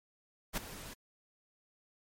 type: noise with ADSR envelope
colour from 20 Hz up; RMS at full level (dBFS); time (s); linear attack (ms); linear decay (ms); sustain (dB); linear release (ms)
pink; -32; 0.53-0.94; 44; 7; -15; 10
effects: MP3 64 kbps